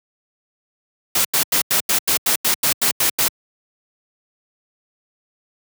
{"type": "noise bursts", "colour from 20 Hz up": "white", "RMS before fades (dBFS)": -17, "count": 12, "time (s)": [1.15, 3.283], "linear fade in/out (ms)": 5, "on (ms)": 98, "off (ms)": 87, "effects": ["high-pass 100 Hz 12 dB/octave"]}